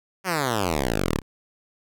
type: exponential sweep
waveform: 5% pulse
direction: down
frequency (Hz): 196 to 32.43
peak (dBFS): -11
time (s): 0.24-1.22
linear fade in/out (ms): 50
effects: none